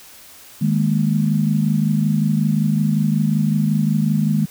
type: chord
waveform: sine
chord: D# suspended fourth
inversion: none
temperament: equal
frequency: 155.56 / 207.7 / 233.1 Hz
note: D#3 / G#3 / A#3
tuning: 0 / 0 / 0 cents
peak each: -18 / -18 / -23 dBFS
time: 0.61-4.46 s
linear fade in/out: 10 ms
effects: white hiss -43 dBFS RMS until 4.5 s